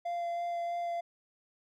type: tone with vibrato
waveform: triangle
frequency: 690 Hz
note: F5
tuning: 21 cents flat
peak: -30 dBFS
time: 0.05-1.01 s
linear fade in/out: 10 ms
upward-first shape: sine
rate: 3.1 Hz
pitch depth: 10 cents each way
effects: none